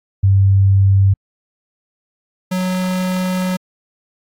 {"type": "tone pair in turn", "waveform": ["sine", "square"], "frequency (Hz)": [97.6, 184.24], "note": ["G2", "F#3"], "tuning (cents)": [-7, -7], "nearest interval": "major seventh", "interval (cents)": 1100, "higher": "second", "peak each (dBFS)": [-8, -17], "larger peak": "first", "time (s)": [[0.23, 1.14], [2.51, 3.57]], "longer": "second", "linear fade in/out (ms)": 10, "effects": ["AAC 64 kbps"]}